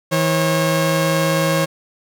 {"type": "tone pair together", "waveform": "sawtooth", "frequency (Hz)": [161.43, 543], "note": ["E3", "C#5"], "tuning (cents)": [-36, -36], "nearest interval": "octave + major sixth", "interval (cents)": 2100, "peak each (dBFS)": -14, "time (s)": [0.11, 1.66], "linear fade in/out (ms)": 20, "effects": []}